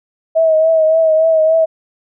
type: tone with vibrato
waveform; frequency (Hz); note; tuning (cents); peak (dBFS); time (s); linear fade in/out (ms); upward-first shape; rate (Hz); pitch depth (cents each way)
sine; 640; D#5; +49; -8; 0.35-1.66; 20; triangle; 3.5; 42
effects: none